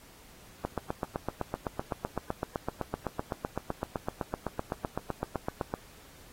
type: click train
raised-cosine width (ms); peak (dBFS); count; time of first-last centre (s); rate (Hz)
1; -16; 41; 0.65-5.739; 7.86
effects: pink hiss -55 dBFS RMS until 6.32 s + AAC 48 kbps